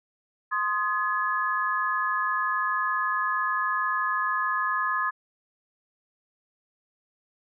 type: chord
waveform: sine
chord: Ab major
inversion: first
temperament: equal with one note detuned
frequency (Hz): 1046.5 / 1244.5 / 1698.1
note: C6 / Eb6 / Ab6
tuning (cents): 0 / 0 / +38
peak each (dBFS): -28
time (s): 0.51-5.11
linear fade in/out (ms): 20
effects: none